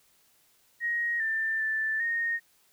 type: tone with pitch steps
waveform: sine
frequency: 1882 / 1783 / 1763 / 1853 Hz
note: A#6 / A6 / A6 / A#6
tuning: +16 / +22 / +3 / -11 cents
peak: -26 dBFS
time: 0.8-2.4 s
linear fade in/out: 50 ms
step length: 400 ms
effects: white hiss -65 dBFS RMS until 2.72 s